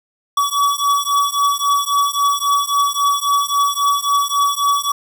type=beating tone pair; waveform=square; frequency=1136 / 1139.7 Hz; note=C#6 / C#6; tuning=+42 / +48 cents; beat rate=3.7 Hz; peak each=-18 dBFS; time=0.37-4.92 s; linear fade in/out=5 ms; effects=8-bit